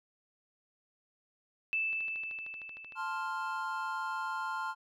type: tone with exponential decay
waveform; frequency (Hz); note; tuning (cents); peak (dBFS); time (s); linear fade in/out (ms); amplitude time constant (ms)
sine; 2637; E7; 0; -28; 1.73-4.26; 0; 550
type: click train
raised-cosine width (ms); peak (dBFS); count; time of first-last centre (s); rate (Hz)
0.3; -36; 14; 1.93-2.922; 13.1
type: chord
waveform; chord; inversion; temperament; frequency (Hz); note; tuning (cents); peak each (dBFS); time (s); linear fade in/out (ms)
triangle; F major; first; equal; 880 / 1046.5 / 1396.9; A5 / C6 / F6; 0 / 0 / 0; -37 / -36 / -36; 2.95-4.75; 50
effects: none